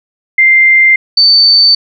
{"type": "tone pair in turn", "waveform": "sine", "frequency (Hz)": [2093, 4549], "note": ["C7", "C#8"], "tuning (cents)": [0, 44], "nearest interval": "octave + minor second", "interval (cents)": 1344, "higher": "second", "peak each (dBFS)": -3, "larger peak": "neither", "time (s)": [[0.38, 0.96], [1.17, 1.75]], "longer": "neither", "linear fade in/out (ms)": 5, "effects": []}